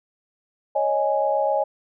sine chord, C# suspended second, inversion none, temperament equal, 554.4 / 622.3 / 830.6 Hz, C#5 / D#5 / G#5, 0 / 0 / 0 cents, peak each -23 dBFS, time 0.75-1.64 s, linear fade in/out 10 ms, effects none

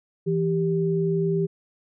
sine tone pair together, 165.3 / 393.2 Hz, E3 / G4, +5 / +5 cents, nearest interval octave + minor third, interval 1500 cents, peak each -23 dBFS, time 0.26-1.47 s, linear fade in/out 20 ms, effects none

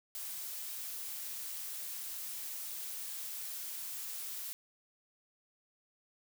blue noise, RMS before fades -42 dBFS, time 0.15-4.53 s, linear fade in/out 0 ms, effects none

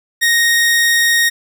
sawtooth tone, 1864.7 Hz, A#6, in tune, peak -7 dBFS, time 0.21-1.3 s, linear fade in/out 20 ms, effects none

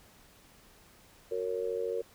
sine tone with amplitude modulation, 462 Hz, A#4, 16 cents flat, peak -26 dBFS, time 1.31-2.02 s, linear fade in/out 10 ms, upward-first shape sine, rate 93.7 Hz, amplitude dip 100%, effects pink hiss -59 dBFS RMS until 2.14 s

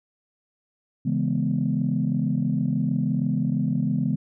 sine chord, C# minor seventh, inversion none, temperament equal, 138.59 / 164.81 / 207.7 / 246.9 Hz, C#3 / E3 / G#3 / B3, 0 / 0 / 0 / 0 cents, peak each -26 dBFS, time 1.05-4.16 s, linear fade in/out 10 ms, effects tanh soft clip ceiling -12 dBFS

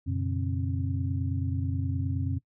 sine tone cluster, 90.8 / 120.2 / 139.2 / 268.1 Hz, F#2 / B2 / C#3 / C4, -32 / -46 / +8 / +42 cents, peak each -29 / -34 / -35 / -35 dBFS, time 0.06-2.39 s, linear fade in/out 20 ms, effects noise-tail reverb RT60 0.1 s tail -18 dB re dry

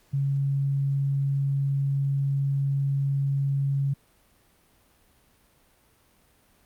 sine tone, 138.59 Hz, C#3, in tune, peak -22 dBFS, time 0.13-3.94 s, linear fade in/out 10 ms, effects pink hiss -62 dBFS RMS until 6.65 s + Opus 48 kbps

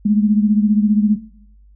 sine beating tone pair, 207.7 / 222.7 Hz, G#3 / A3, 0 / +21 cents, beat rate 15 Hz, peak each -12 / -19 dBFS, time 0.05-1.16 s, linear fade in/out 10 ms, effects noise-tail reverb RT60 0.8 s tail -18 dB re dry + added 50 Hz sine -44 dBFS peak until 1.75 s

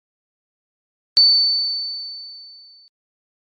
sine tone with exponential decay, 4517 Hz, C#8, 32 cents sharp, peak -7 dBFS, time 1.17-2.88 s, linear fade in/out 0 ms, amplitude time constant 370 ms, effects MP3 48 kbps

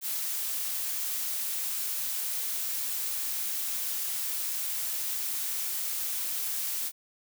blue noise, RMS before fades -32 dBFS, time 0.01-6.92 s, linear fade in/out 50 ms, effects none

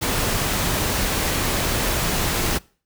pink noise, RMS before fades -22 dBFS, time 0.01-2.59 s, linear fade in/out 20 ms, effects noise-tail reverb RT60 0.4 s tail -23 dB re dry

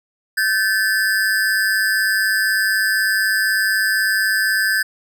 square ring-modulated tone, 1641 Hz, G#6, 21 cents flat, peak -13 dBFS, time 0.37-4.83 s, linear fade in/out 10 ms, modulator 101 Hz, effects none

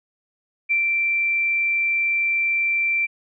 sine tone with ADSR envelope, 2349 Hz, D7, in tune, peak -16 dBFS, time 0.69-3.07 s, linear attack 24 ms, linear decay 110 ms, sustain -2 dB, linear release 23 ms, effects none

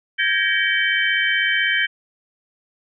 sine tone cluster, 1582 / 1678 / 1876 / 2287 / 3085 Hz, G6 / G#6 / A#6 / D7 / G7, +15 / +17 / +11 / -47 / -28 cents, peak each -23 dBFS, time 0.18-1.87 s, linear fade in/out 20 ms, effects none

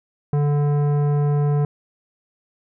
sine tone with tanh clipping, 145.7 Hz, D3, 13 cents flat, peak -18 dBFS, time 0.33-1.65 s, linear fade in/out 2 ms, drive 14 dB, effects none

